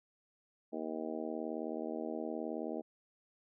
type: harmonic tone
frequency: 79 Hz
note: D#2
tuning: 27 cents sharp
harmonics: 3 / 4 / 5 / 6 / 7 / 8 / 9 / 10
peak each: -43 / -42 / -45 / -44 / -51 / -44 / -54 / -51 dBFS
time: 0.72-2.82 s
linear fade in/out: 20 ms
effects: none